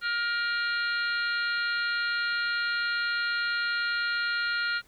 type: harmonic tone with a mistuned harmonic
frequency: 471.7 Hz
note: A#4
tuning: 20 cents sharp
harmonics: 3 / 4 / 5 / 6 / 7 / 8 / 9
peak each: -27 / -37 / -40 / -40 / -44 / -46 / -35 dBFS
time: 0.01-4.82 s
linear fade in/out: 50 ms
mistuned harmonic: 9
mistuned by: -25 cents
effects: pink hiss -61 dBFS RMS until 4.87 s